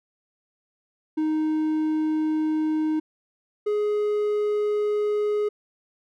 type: tone pair in turn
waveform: triangle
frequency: 311.1 / 418.2 Hz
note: D#4 / G#4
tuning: 0 / +12 cents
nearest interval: perfect fourth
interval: 512 cents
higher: second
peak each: -19 dBFS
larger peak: neither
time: 1.17-3 / 3.66-5.49 s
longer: neither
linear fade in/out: 10 ms
effects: none